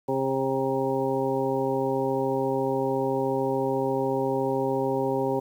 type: harmonic tone with a mistuned harmonic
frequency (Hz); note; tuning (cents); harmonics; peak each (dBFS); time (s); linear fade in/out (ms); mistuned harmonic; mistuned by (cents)
133.9; C3; +40; 1 / 2 / 3 / 4 / 6 / 7; -34 / -30 / -27 / -29 / -33 / -33; 0.08-5.4; 10; 6; -15
effects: 9-bit